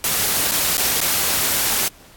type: noise with dropouts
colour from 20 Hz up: white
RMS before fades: -19 dBFS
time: 0.04-1.88 s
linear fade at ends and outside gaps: 1 ms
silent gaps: 0.512-0.518 / 0.77-0.779 / 1.005-1.014 s
effects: pink hiss -47 dBFS RMS until 2.16 s + AAC 64 kbps